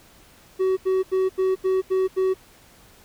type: tone bursts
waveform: triangle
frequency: 377.1 Hz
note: F#4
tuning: 33 cents sharp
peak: -16 dBFS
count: 7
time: 0.59-2.342 s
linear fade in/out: 20 ms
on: 180 ms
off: 82 ms
effects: pink hiss -52 dBFS RMS until 3.04 s